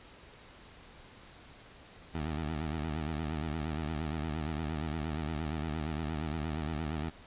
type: tone with vibrato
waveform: 15% pulse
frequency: 77.78 Hz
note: D#2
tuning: in tune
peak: -27 dBFS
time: 2.14-7.1 s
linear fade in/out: 10 ms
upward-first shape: sine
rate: 8.6 Hz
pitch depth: 110 cents each way
effects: pink hiss -54 dBFS RMS until 7.26 s + resampled to 8000 Hz